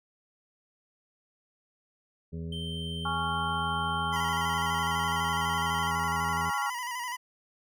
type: harmonic tone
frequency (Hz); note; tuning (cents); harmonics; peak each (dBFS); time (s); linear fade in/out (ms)
82.41; E2; 0; 1 / 2 / 3 / 5 / 6 / 7; -38 / -36 / -45 / -45 / -57 / -58; 2.32-6.51; 20
type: tone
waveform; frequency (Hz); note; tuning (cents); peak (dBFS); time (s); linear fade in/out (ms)
triangle; 3120; G7; -9; -36; 2.52-5.9; 5
type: chord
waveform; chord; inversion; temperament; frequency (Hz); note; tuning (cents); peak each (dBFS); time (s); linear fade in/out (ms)
sine; Db major; second; just; 831.5 / 1108.7 / 1385.9; Ab5 / Db6 / F6; +2 / 0 / -14; -33; 3.05-6.7; 5
type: tone with vibrato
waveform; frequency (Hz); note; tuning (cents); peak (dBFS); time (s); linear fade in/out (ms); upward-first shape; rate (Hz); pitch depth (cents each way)
25% pulse; 980; B5; -14; -29; 4.12-7.17; 20; square; 12; 48
effects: none